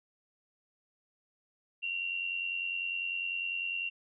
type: tone pair together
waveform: sine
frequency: 2738 / 2828 Hz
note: F7 / F7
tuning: -35 / +21 cents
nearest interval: minor second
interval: 56 cents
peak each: -33 / -39 dBFS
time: 1.82-3.9 s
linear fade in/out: 20 ms
effects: none